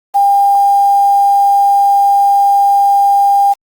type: tone with quantisation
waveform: sine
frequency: 801 Hz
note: G5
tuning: 37 cents sharp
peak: -6 dBFS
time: 0.14-3.54 s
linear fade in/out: 20 ms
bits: 5
effects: Opus 24 kbps